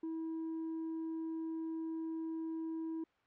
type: tone with tanh clipping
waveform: triangle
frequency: 323.8 Hz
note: E4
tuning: 31 cents flat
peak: -38 dBFS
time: 0.03-3.04 s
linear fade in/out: 5 ms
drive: 7 dB
effects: white hiss -72 dBFS RMS until 3.26 s + low-pass 2000 Hz 12 dB/octave